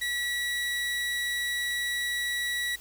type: tone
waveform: 30% pulse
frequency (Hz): 1939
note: B6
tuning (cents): -32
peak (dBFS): -25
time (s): 0.01-2.76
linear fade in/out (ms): 10
effects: added 50 Hz sine -54 dBFS peak until 2.8 s + white hiss -50 dBFS RMS until 2.8 s